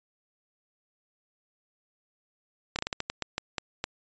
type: slowing click train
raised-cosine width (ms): 0.2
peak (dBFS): -12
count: 11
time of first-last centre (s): 2.76-3.841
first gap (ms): 28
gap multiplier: 1.28
effects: resampled to 16000 Hz